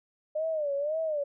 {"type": "tone with vibrato", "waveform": "sine", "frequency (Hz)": 601, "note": "D5", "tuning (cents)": 40, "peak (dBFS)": -27, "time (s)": [0.35, 1.24], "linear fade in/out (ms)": 10, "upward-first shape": "sine", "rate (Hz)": 1.9, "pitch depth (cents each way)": 130, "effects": []}